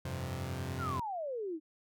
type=chord; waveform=sawtooth; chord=F suspended second; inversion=none; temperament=equal; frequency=87.31 / 98 / 130.81 Hz; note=F2 / G2 / C3; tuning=0 / 0 / 0 cents; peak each=-36 / -39 / -35 dBFS; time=0.05-1 s; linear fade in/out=5 ms
type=exponential sweep; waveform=sine; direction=down; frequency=1489 to 300 Hz; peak=-35 dBFS; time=0.78-1.6 s; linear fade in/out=50 ms
effects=none